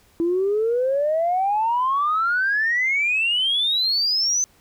sine exponential sweep, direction up, 329.6 to 6200 Hz, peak -17 dBFS, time 0.2-4.44 s, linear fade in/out 0 ms, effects tanh soft clip ceiling -13 dBFS + pink hiss -57 dBFS RMS until 4.6 s

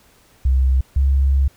sine tone pair in turn, 65.41 / 68.08 Hz, C2 / C#2, 0 / -31 cents, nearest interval minor second, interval 69 cents, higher second, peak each -12 dBFS, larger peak neither, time 0.45-0.81 / 0.96-1.48 s, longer second, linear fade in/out 5 ms, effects pink hiss -53 dBFS RMS until 1.56 s

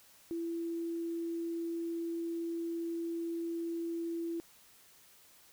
sine tone, 335.3 Hz, E4, 30 cents sharp, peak -34 dBFS, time 0.31-4.4 s, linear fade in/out 0 ms, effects white hiss -61 dBFS RMS until 5.52 s

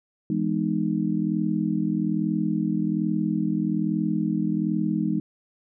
sine chord, E major seventh, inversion none, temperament just, 164.81 / 206 / 247.2 / 309 Hz, E3 / G#3 / B3 / D#4, 0 / -14 / +2 / -12 cents, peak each -28 / -25 / -31 / -27 dBFS, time 0.3-5.2 s, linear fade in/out 2 ms, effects none

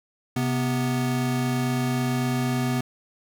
square tone pair together, 130.71 / 246.9 Hz, C3 / B3, -1 / 0 cents, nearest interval major seventh, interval 1101 cents, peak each -26 / -26 dBFS, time 0.36-2.81 s, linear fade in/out 5 ms, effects none

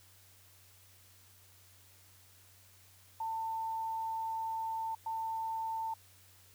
sine tone bursts at uneven times, 895 Hz, A5, 29 cents sharp, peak -34 dBFS, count 2, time 3.2-4.95 / 5.06-5.94 s, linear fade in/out 5 ms, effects added 94 Hz sine -64 dBFS peak until 6.54 s + white hiss -62 dBFS RMS until 6.54 s

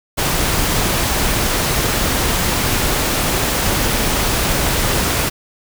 pink noise, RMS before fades -17 dBFS, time 0.17-5.3 s, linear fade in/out 20 ms, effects none

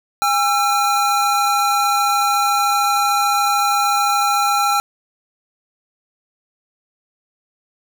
square tone pair together, 814.3 / 1346 Hz, G#5 / E6, -34 / +36 cents, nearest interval major sixth, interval 870 cents, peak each -18 dBFS, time 0.22-4.8 s, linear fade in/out 0 ms, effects none

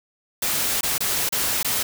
white noise with dropouts, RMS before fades -23 dBFS, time 0.42-1.83 s, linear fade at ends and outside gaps 5 ms, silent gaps 0.81-0.831 / 0.981-1.005 / 1.291-1.323 / 1.63-1.646 s, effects none

